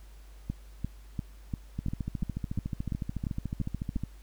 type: two click trains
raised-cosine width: 5 ms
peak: -20 / -19 dBFS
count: 32 / 11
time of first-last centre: 1.79-4.036 / 0.5-3.96 s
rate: 13.8 / 2.89 Hz
effects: added 50 Hz sine -47 dBFS peak until 4.22 s + pink hiss -61 dBFS RMS until 4.22 s